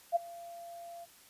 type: tone with ADSR envelope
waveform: sine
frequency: 686 Hz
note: F5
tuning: 31 cents flat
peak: -22 dBFS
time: 0.12-1.06 s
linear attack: 37 ms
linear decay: 16 ms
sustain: -22 dB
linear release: 28 ms
effects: white hiss -59 dBFS RMS until 1.29 s + resampled to 32000 Hz